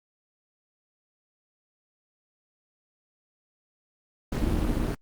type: noise with amplitude modulation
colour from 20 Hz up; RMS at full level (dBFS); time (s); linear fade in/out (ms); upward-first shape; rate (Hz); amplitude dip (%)
brown; -22; 4.32-4.95; 5; sine; 267; 90
effects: Opus 48 kbps